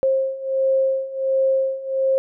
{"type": "beating tone pair", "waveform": "sine", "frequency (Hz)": [532, 533.4], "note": ["C5", "C5"], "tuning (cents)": [29, 33], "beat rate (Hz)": 1.4, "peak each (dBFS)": [-22, -19], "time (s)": [0.03, 2.18], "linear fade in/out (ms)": 0, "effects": []}